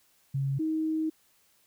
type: tone pair in turn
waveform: sine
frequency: 137 / 315.8 Hz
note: C#3 / D#4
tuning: -20 / +26 cents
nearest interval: octave + major second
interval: 1446 cents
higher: second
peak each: -26 dBFS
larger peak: neither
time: 0.34-0.59 / 0.59-1.1 s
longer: second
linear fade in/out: 10 ms
effects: white hiss -66 dBFS RMS until 1.66 s